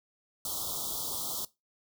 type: band-stop noise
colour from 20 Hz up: white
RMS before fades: -35 dBFS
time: 0.45-1.45 s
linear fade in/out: 2 ms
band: 1300 to 3200 Hz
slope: 96 dB/octave
effects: noise-tail reverb RT60 0.2 s tail -19 dB re dry